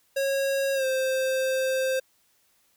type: tone with pitch glide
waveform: square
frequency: 547 to 524.4 Hz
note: C#5 to C5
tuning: -23 to +4 cents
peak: -24 dBFS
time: 0.16-2 s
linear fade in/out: 10 ms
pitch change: -73 cents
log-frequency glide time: 0.74-0.85 s
effects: white hiss -66 dBFS RMS until 2.76 s